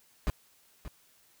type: noise with echo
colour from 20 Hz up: brown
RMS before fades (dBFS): -27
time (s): 0.27-0.3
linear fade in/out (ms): 0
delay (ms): 580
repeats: 1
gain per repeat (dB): -13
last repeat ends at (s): 0.88
effects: white hiss -64 dBFS RMS until 1.4 s